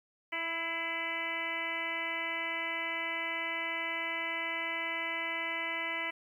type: harmonic tone with a mistuned harmonic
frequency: 330.6 Hz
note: E4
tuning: 5 cents sharp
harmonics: 1 / 2 / 3 / 4 / 5 / 6 / 7 / 8 / 9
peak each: -47 / -44 / -42 / -46 / -47 / -36 / -39 / -46 / -44 dBFS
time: 0.32-6.11 s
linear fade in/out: 10 ms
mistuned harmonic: 6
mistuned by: +25 cents
effects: 11-bit